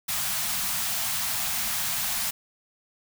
white band-stop noise, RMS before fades -28 dBFS, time 0.08-2.31 s, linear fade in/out 10 ms, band 240 to 630 Hz, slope 96 dB/octave, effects none

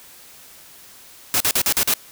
white noise bursts, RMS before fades -18 dBFS, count 6, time 1.34-1.938 s, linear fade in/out 0 ms, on 63 ms, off 44 ms, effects white hiss -45 dBFS RMS until 2.11 s

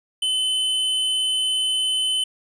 square tone, 3039 Hz, F#7, 46 cents sharp, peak -20 dBFS, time 0.22-2.24 s, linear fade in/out 5 ms, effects resampled to 22050 Hz

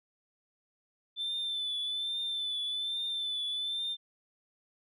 sine tone with vibrato, 3525 Hz, A7, 2 cents sharp, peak -30 dBFS, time 1.16-3.97 s, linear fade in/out 50 ms, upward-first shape triangle, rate 1.2 Hz, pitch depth 47 cents each way, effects tanh soft clip ceiling -29 dBFS

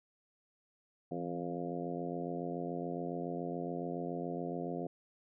harmonic tone with a mistuned harmonic, 87.1 Hz, F2, 4 cents flat, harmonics 2 / 3 / 4 / 5 / 6 / 7 / 8, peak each -42 / -42 / -43 / -44 / -45 / -49 / -44 dBFS, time 1.11-4.87 s, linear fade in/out 5 ms, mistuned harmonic 2, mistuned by -61 cents, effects none

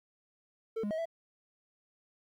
triangle tone with pitch steps, 447.3 / 206.6 / 635 / 662 Hz, A4 / G#3 / D#5 / E5, +28 / -9 / +35 / +7 cents, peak -30 dBFS, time 0.76-1.056 s, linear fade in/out 10 ms, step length 74 ms, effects 12-bit

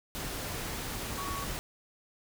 sine tone in noise, 1120 Hz, C#6, 18 cents sharp, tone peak -37 dBFS, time 1.18-1.44 s, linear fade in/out 0 ms, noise pink, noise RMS -37 dBFS, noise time 0.15-1.59 s, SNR -3 dB, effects none

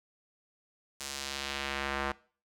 square tone with band-pass filter sweep, 69 Hz, C#2, 7 cents flat, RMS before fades -36 dBFS, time 1-2.12 s, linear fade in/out 5 ms, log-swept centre 7200 to 1300 Hz, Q 0.99, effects noise-tail reverb RT60 0.4 s tail -20 dB re dry

